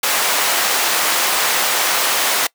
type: high-pass noise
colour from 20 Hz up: pink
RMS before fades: -17 dBFS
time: 0.03-2.47 s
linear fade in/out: 5 ms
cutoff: 730 Hz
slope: 12 dB/octave
effects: noise-tail reverb RT60 0.1 s tail -23 dB re dry